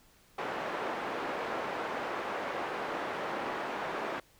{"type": "band-pass noise", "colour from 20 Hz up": "pink", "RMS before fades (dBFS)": -36, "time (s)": [0.38, 4.2], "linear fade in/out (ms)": 5, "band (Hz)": [430, 1600], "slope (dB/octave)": 12, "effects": ["pink hiss -63 dBFS RMS until 4.39 s"]}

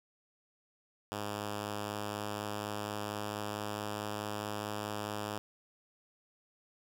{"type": "tone with pitch glide", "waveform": "5% pulse", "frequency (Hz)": [103.83, 104.67], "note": ["G#2", "G#2"], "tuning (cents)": [0, 14], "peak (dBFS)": -25, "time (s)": [1.12, 5.38], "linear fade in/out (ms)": 0, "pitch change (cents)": 14, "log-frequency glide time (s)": [1.66, 4], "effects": []}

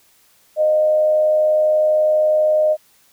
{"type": "tone with frequency modulation", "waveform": "sine", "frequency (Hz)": 616, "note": "D#5", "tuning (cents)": -17, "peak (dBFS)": -12, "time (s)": [0.56, 2.77], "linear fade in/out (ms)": 50, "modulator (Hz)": 92.1, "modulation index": 0.22, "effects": ["white hiss -55 dBFS RMS until 3.12 s"]}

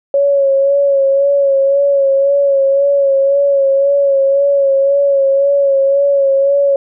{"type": "tone with vibrato", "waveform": "sine", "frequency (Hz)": 554.4, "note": "C#5", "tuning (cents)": 0, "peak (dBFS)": -8, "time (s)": [0.14, 6.76], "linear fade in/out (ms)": 2, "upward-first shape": "sine", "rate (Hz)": 1.9, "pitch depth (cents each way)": 32, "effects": []}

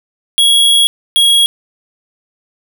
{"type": "tone pair in turn", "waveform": "square", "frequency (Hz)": [3322, 3308], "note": ["G#7", "G#7"], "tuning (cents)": [0, -8], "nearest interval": "unison", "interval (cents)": 8, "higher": "first", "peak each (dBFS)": -7, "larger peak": "neither", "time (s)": [[0.38, 0.87], [1.16, 1.46]], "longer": "first", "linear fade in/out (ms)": 0, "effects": []}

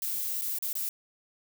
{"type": "noise with dropouts", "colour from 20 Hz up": "violet", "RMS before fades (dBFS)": -32, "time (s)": [0.02, 0.89], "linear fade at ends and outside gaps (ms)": 1, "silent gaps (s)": [[0.413, 0.419], [0.586, 0.624], [0.73, 0.753]], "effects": []}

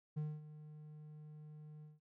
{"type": "tone with ADSR envelope", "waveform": "triangle", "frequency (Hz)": 152, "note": "D#3", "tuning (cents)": -40, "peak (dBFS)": -34, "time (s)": [0.16, 2], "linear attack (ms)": 17, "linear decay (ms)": 230, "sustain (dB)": -15, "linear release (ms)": 170, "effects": []}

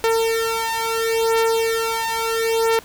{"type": "beating tone pair", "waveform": "sawtooth", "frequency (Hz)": [452.5, 453.24], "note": ["A4", "A#4"], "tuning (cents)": [48, -49], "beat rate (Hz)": 0.74, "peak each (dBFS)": -17, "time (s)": [0.04, 2.79], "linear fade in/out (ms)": 0, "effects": ["pink hiss -44 dBFS RMS until 2.84 s"]}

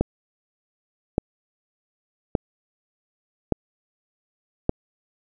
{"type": "click train", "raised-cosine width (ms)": 2, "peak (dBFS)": -5, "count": 5, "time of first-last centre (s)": [0.01, 4.694], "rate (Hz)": 0.854, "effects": []}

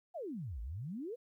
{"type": "exponential two-way sweep", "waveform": "sine", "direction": "down then up", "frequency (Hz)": [764, 51.91, 520], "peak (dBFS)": -39, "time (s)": [0.14, 1.16], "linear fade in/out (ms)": 20, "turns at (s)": 0.61, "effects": ["13-bit"]}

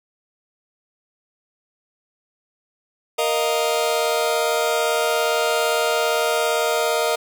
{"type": "chord", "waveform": "sawtooth", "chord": "Bb suspended fourth", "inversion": "none", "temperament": "just", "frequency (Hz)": [466.2, 621.6, 699.2], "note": ["Bb4", "Eb5", "F5"], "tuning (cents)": [0, -2, 2], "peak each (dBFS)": [-18, -18, -21], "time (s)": [3.18, 7.16], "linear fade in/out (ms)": 10, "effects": []}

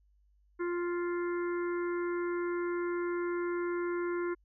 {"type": "harmonic tone", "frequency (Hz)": 349.2, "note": "F4", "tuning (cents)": 0, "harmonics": [1, 3, 4, 5, 6], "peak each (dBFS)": [-31, -42, -43, -48, -49], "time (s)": [0.59, 4.35], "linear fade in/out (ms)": 20, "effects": ["added 50 Hz sine -64 dBFS peak until 4.44 s"]}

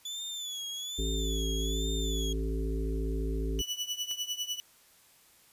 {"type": "tone with vibrato", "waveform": "30% pulse", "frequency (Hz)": 3451, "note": "A7", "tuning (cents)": -34, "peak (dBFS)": -33, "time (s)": [0.05, 2.33], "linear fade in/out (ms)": 5, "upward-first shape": "sine", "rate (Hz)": 1.2, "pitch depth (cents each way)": 83}
{"type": "harmonic tone", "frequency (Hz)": 54.5, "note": "A1", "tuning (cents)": -16, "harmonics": [1, 3, 5, 7, 8], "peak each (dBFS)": [-30, -41, -39, -39, -42], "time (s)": [0.98, 3.62], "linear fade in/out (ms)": 10}
{"type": "tone with tremolo", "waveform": "30% pulse", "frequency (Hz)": 2960, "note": "F#7", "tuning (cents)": 0, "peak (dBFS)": -26, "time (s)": [3.59, 4.6], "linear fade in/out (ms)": 0, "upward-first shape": "triangle", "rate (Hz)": 10, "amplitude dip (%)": 90}
{"type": "click", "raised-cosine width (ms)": 0.2, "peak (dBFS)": -30, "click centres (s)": 4.112}
{"effects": ["white hiss -61 dBFS RMS until 5.52 s", "resampled to 32000 Hz"]}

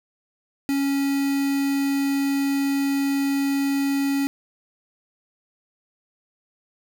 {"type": "tone with quantisation", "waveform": "triangle", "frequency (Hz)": 277.2, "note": "C#4", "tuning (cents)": 0, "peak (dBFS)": -18, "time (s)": [0.69, 4.27], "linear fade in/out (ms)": 0, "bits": 5, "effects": []}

